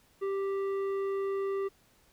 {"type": "tone with tanh clipping", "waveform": "sine", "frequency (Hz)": 392, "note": "G4", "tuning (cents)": 0, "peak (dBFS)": -31, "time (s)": [0.21, 1.69], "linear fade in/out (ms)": 20, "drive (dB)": 10, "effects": ["pink hiss -65 dBFS RMS until 2.12 s"]}